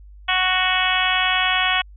harmonic tone, 370 Hz, F#4, in tune, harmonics 2 / 3 / 4 / 5 / 6 / 7 / 8 / 9, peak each -25 / -25 / -25 / -25 / -25 / -25 / -25 / -25 dBFS, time 0.28-1.82 s, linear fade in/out 10 ms, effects added 50 Hz sine -40 dBFS peak until 1.96 s

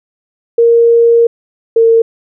sine tone pair in turn, 466.2 / 456.1 Hz, A#4 / A#4, 0 / -38 cents, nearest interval unison, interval 38 cents, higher first, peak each -4 dBFS, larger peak neither, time 0.58-1.27 / 1.76-2.02 s, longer first, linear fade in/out 5 ms, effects none

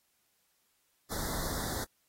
pink band-stop noise, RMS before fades -36 dBFS, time 1.1-1.85 s, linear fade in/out 20 ms, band 2000 to 3500 Hz, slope 96 dB/octave, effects white hiss -74 dBFS RMS until 2.08 s + AAC 48 kbps

